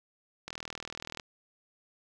click train, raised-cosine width 0.2 ms, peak -21 dBFS, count 30, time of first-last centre 0.48-1.198 s, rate 40.4 Hz, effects none

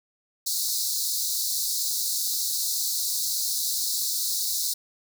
pink high-pass noise, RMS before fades -27 dBFS, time 0.46-4.74 s, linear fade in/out 10 ms, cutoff 3900 Hz, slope 96 dB/octave, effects none

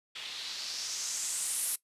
blue noise with low-pass filter sweep, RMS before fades -36 dBFS, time 0.15-1.76 s, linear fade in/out 10 ms, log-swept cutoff 3200 to 11000 Hz, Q 2.8, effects noise-tail reverb RT60 0.1 s tail -19 dB re dry + resampled to 32000 Hz

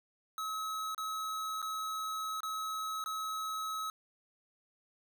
square tone with dropouts, 1284 Hz, E6, 46 cents flat, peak -36 dBFS, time 0.38-3.9 s, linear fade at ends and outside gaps 1 ms, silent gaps 0.947-0.979 / 1.618-1.626 / 2.405-2.432 / 3.04-3.06 s, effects none

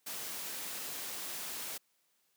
white noise, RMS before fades -41 dBFS, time 0.06-1.78 s, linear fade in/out 10 ms, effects white hiss -75 dBFS RMS until 2.36 s + high-pass 150 Hz 12 dB/octave

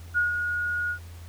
sine tone with ADSR envelope, 1443 Hz, F#6, 44 cents flat, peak -19 dBFS, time 0.14-0.99 s, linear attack 34 ms, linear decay 140 ms, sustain -6 dB, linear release 87 ms, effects added 85 Hz sine -40 dBFS peak until 1.28 s + pink hiss -52 dBFS RMS until 1.28 s

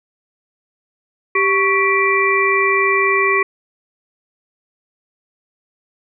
harmonic tone with a mistuned harmonic, 392 Hz, G4, in tune, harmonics 1 / 3 / 5 / 6, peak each -18 / -18 / -18 / -18 dBFS, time 1.35-3.43 s, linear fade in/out 5 ms, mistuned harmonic 3, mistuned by -90 cents, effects none

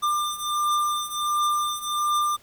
square beating tone pair, 1194 / 1195.4 Hz, D6 / D6, +28 / +30 cents, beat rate 1.4 Hz, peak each -28 / -25 dBFS, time 0.02-2.37 s, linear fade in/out 20 ms, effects pink hiss -55 dBFS RMS until 2.42 s

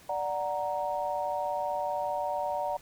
sine chord, D augmented, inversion none, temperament equal, 587.3 / 740 / 932.3 Hz, D5 / F#5 / A#5, 0 / 0 / 0 cents, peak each -33 dBFS, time 0.09-2.77 s, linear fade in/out 5 ms, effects pink hiss -55 dBFS RMS until 2.81 s

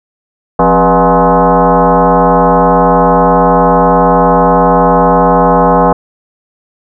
sine tone with frequency modulation, 174.6 Hz, F3, in tune, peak -4 dBFS, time 0.59-5.93 s, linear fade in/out 5 ms, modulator 220 Hz, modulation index 4.3, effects none

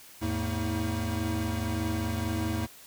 square tone cluster, 82.5 / 107.3 / 225.7 / 320.1 Hz, E2 / A2 / A3 / D#4, +2 / -43 / +44 / +49 cents, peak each -34 / -34 / -35 / -36 dBFS, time 0.21-2.67 s, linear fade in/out 20 ms, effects white hiss -51 dBFS RMS until 2.86 s

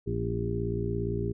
harmonic tone with a mistuned harmonic, 57.4 Hz, A#1, 26 cents flat, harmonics 1 / 2 / 3 / 4 / 5 / 6 / 7, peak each -36 / -32 / -36 / -39 / -44 / -37 / -33 dBFS, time 0.06-1.33 s, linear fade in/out 20 ms, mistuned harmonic 4, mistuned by +66 cents, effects none

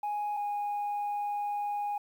sine tone pair in turn, 830.6 / 823 Hz, G#5 / G#5, 0 / -16 cents, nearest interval unison, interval 16 cents, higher first, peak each -28 dBFS, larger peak neither, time 0.03-0.37 / 0.37-1.98 s, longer second, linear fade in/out 5 ms, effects tanh soft clip ceiling -28 dBFS + 10-bit

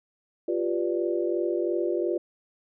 sine chord, G dominant seventh, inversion third, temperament equal, 349.2 / 392 / 493.9 / 587.3 Hz, F4 / G4 / B4 / D5, 0 / 0 / 0 / 0 cents, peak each -26 / -31 / -32 / -32 dBFS, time 0.48-2.18 s, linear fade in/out 5 ms, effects none

